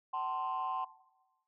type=chord; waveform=sine; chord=F# diminished; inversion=none; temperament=equal with one note detuned; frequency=757.7 / 880 / 1046.5 Hz; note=F#5 / A5 / C6; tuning=+41 / 0 / 0 cents; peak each=-38 / -39 / -34 dBFS; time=0.13-0.85 s; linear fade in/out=10 ms; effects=noise-tail reverb RT60 1.0 s tail -17 dB re dry + tanh soft clip ceiling -28 dBFS